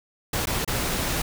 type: noise with dropouts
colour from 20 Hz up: pink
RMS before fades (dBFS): -26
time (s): 0.33-1.22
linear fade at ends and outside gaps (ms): 5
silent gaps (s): 0.457-0.47 / 0.648-0.676
effects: none